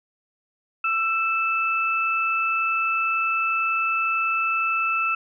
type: tone pair together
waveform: sine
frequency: 1334.6 / 2631 Hz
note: E6 / E7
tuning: +21 / -4 cents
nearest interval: octave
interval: 1175 cents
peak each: -23 dBFS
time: 0.84-5.15 s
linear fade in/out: 5 ms
effects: none